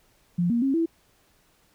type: tone with pitch steps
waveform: sine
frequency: 174.4 / 235.7 / 270.4 / 330.4 Hz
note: F3 / A#3 / C#4 / E4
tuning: -2 / +19 / -43 / +4 cents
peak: -20 dBFS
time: 0.38-0.86 s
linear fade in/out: 10 ms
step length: 120 ms
effects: pink hiss -63 dBFS RMS until 1.74 s